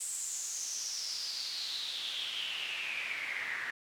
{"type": "noise with band-pass filter sweep", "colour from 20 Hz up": "pink", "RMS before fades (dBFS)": -38, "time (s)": [0, 3.71], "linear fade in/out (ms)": 10, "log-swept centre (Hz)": [8200, 1800], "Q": 6.8, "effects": []}